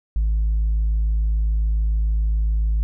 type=tone with tanh clipping; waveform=triangle; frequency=53.5 Hz; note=A1; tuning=48 cents flat; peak=-17 dBFS; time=0.16-2.83 s; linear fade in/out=0 ms; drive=6 dB; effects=none